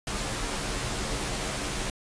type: noise with comb filter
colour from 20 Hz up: pink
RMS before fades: -31 dBFS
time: 0.07-1.9 s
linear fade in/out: 2 ms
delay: 12 ms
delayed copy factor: -0.6
effects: resampled to 22050 Hz